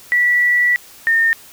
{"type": "tone pair in turn", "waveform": "sine", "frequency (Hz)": [1952, 1824.4], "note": ["B6", "A#6"], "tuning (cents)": [-21, -38], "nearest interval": "minor second", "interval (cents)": 117, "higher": "first", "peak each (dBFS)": -11, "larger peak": "neither", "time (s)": [[0.12, 0.76], [1.07, 1.33]], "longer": "first", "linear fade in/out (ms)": 0, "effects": ["white hiss -42 dBFS RMS until 1.52 s"]}